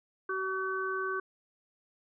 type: harmonic tone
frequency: 380 Hz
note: F#4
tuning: 46 cents sharp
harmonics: 1 / 3 / 4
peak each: -35 / -35 / -35 dBFS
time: 0.29-1.2 s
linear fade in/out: 5 ms
effects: none